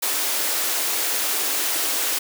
white high-pass noise, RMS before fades -23 dBFS, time 0.02-2.19 s, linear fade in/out 10 ms, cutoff 270 Hz, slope 48 dB/octave, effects none

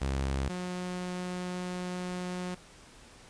sawtooth tone pair in turn, 67.5 / 180.52 Hz, C#2 / F#3, -45 / -42 cents, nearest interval octave + perfect fourth, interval 1703 cents, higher second, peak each -25 / -30 dBFS, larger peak first, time 0.01-0.49 / 0.49-2.55 s, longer second, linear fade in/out 10 ms, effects pink hiss -54 dBFS RMS until 3.29 s + resampled to 22050 Hz

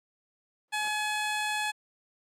brown noise with exponential growth, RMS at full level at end -36 dBFS, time 0.68-0.88 s, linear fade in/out 1 ms, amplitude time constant 42 ms
15% pulse tone, 848 Hz, G#5, 36 cents sharp, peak -22 dBFS, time 0.72-1.72 s, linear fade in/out 20 ms
effects high-pass 400 Hz 12 dB/octave + low-pass 11000 Hz 12 dB/octave

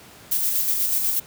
violet noise with tremolo, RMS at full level -21 dBFS, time 0.31-1.2 s, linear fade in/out 10 ms, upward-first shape square, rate 8.2 Hz, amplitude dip 30%, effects pink hiss -46 dBFS RMS until 1.26 s + high-pass 80 Hz 12 dB/octave

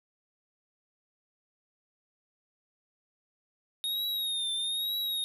square tone with vibrato, 3722 Hz, A#7, 3 cents flat, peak -30 dBFS, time 3.84-5.24 s, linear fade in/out 0 ms, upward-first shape triangle, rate 1.1 Hz, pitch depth 82 cents each way, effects none

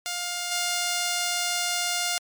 5% pulse tone with level steps, 706 Hz, F5, 19 cents sharp, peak -17 / -13 dBFS, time 0.06-2.18 s, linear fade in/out 0 ms, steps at 0.51 s, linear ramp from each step 10 ms, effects MP3 96 kbps

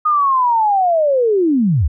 sine linear sweep, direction down, 1244.5 to 58.27 Hz, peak -11 dBFS, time 0.05-1.88 s, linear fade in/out 10 ms, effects none

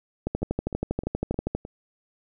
two click trains, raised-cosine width 2 ms, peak -12 / -23 dBFS, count 17 / 5, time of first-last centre 0.27-1.55 / 0.42-1.651 s, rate 12.5 / 3.25 Hz, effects none

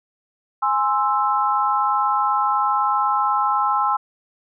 sine chord, Ab augmented, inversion none, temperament equal, 830.6 / 1046.5 / 1318.5 Hz, Ab5 / C6 / E6, 0 / 0 / 0 cents, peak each -21 dBFS, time 0.62-3.97 s, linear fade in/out 10 ms, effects none

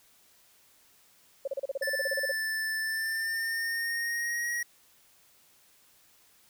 sine tone bursts, 547 Hz, C#5, 23 cents flat, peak -28 dBFS, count 15, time 1.45-2.316 s, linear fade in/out 5 ms, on 26 ms, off 34 ms
square tone with pitch glide, 1760 to 1897.2 Hz, A6 to A#6, 0 to +30 cents, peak -30 dBFS, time 1.82-4.63 s, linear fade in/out 5 ms, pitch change +130 cents, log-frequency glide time 2.8-4.5 s
effects white hiss -62 dBFS RMS until 6.49 s

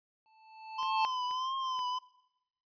square tone with exponential growth, 880 Hz, A5, in tune, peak -26 dBFS, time 0.26-1.05 s, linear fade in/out 0 ms, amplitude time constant 170 ms
square tone with vibrato, 1030 Hz, C6, 28 cents flat, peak -33 dBFS, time 0.78-1.99 s, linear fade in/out 10 ms, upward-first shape triangle, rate 1.6 Hz, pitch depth 71 cents each way
click train, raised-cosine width 0.3 ms, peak -34 dBFS, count 3, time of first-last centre 0.83-1.792 s, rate 2.08 Hz
effects noise-tail reverb RT60 1.0 s tail -24 dB re dry + resampled to 11025 Hz

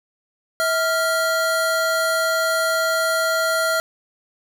square tone pair together, 648.8 / 1390 Hz, E5 / F6, -28 / -9 cents, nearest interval octave + minor second, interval 1319 cents, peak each -22 / -21 dBFS, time 0.6-3.8 s, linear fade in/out 0 ms, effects 8-bit

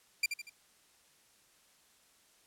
sawtooth tone with echo, 2376 Hz, D7, 20 cents sharp, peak -23 dBFS, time 0.23-0.26 s, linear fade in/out 5 ms, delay 79 ms, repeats 3, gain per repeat -7 dB, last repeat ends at 0.497 s, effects white hiss -66 dBFS RMS until 2.46 s + low-pass 11000 Hz 12 dB/octave

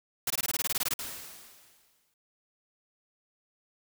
white noise bursts, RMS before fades -29 dBFS, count 13, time 0.27-0.939 s, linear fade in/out 5 ms, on 33 ms, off 20 ms
white noise with exponential decay, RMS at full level -36 dBFS, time 0.99-2.14 s, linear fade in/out 2 ms, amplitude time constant 250 ms
effects none

